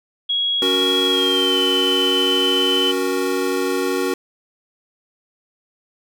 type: tone with pitch glide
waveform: sine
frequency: 3317 to 3042 Hz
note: G#7 to F#7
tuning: -3 to +47 cents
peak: -17 dBFS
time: 0.29-2.92 s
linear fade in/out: 10 ms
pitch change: -150 cents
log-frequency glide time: 1.08-1.59 s
type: chord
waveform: square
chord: F# major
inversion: second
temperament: equal with one note detuned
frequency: 277.2 / 370 / 470.2 Hz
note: C#4 / F#4 / A#4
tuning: 0 / 0 / +15 cents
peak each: -25 / -22 / -25 dBFS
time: 0.62-4.14 s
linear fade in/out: 2 ms
effects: none